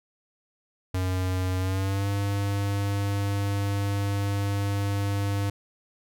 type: tone with pitch glide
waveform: square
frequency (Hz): 92.5 to 100.29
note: F#2 to G2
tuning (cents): 0 to +40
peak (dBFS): -25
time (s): 0.94-5.5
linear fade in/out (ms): 5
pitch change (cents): +140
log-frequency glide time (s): 1.58-2.08
effects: none